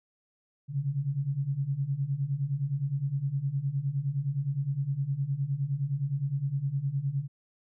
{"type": "beating tone pair", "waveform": "sine", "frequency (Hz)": [132.9, 142.6], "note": ["C3", "C#3"], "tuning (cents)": [27, 49], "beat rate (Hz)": 9.7, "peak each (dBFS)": [-32, -29], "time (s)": [0.68, 7.28], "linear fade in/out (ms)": 50, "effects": []}